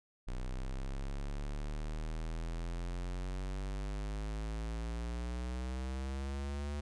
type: exponential sweep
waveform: square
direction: up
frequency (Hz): 30.87 to 73.42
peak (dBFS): -37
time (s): 0.27-6.81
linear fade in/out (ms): 10
effects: resampled to 22050 Hz